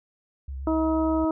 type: tone with vibrato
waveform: sine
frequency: 67.2 Hz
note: C2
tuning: 47 cents sharp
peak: -31 dBFS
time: 0.48-1.25 s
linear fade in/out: 5 ms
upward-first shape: sine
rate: 8.2 Hz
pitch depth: 40 cents each way
type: harmonic tone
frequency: 318.6 Hz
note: D#4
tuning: 41 cents sharp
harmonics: 1 / 2 / 3 / 4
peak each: -22 / -28 / -32 / -34 dBFS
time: 0.67-1.31 s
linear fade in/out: 2 ms
effects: none